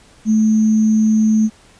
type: tone with sample-and-hold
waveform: sine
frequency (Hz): 217.7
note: A3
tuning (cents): -18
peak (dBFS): -10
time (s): 0.25-1.5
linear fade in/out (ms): 50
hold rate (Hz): 6300
effects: pink hiss -48 dBFS RMS until 1.79 s + resampled to 22050 Hz